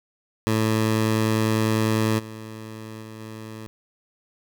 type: tone with level steps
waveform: 15% pulse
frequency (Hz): 110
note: A2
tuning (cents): 0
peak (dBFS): -13 / -29 / -31 / -29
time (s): 0.47-3.67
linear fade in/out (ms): 0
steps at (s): 2.18 / 3.01 / 3.19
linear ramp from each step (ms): 20
effects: none